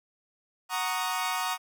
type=chord; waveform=sawtooth; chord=D# minor seventh; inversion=first; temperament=equal; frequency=740 / 932.3 / 1108.7 / 1244.5 Hz; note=F#5 / A#5 / C#6 / D#6; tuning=0 / 0 / 0 / 0 cents; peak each=-30 / -29 / -31 / -30 dBFS; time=0.69-1.58 s; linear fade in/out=50 ms; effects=none